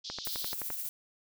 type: band-pass noise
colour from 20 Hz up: pink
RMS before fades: -42 dBFS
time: 0.04-0.54 s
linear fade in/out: 10 ms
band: 3500 to 5500 Hz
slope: 48 dB/octave
type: click train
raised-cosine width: 0.5 ms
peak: -24 dBFS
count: 8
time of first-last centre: 0.1-0.703 s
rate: 11.6 Hz
type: noise with tremolo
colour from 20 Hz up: violet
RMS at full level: -36 dBFS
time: 0.25-0.89 s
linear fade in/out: 0 ms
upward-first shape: sine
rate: 15 Hz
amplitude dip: 35%
effects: none